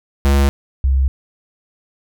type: tone pair in turn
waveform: square / sine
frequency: 69.5 / 66.66 Hz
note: C#2 / C2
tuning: +5 / +33 cents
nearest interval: minor second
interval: 72 cents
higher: first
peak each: -11 dBFS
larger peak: neither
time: 0.25-0.49 / 0.84-1.08 s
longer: neither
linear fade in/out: 0 ms
effects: none